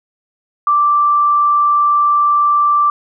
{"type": "tone", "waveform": "sine", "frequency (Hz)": 1173, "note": "D6", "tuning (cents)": -2, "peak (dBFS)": -9, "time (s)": [0.67, 2.9], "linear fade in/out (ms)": 2, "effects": []}